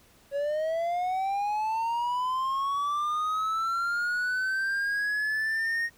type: linear sweep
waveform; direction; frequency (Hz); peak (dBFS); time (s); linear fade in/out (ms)
triangle; up; 554 to 1865; -24; 0.31-5.9; 50
effects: pink hiss -59 dBFS RMS until 5.97 s